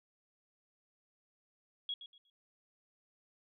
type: tone with echo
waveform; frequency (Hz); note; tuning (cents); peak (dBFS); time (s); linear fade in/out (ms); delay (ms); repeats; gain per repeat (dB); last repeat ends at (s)
sine; 3322; G#7; 0; -35; 1.89-1.94; 2; 120; 3; -12; 2.3
effects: none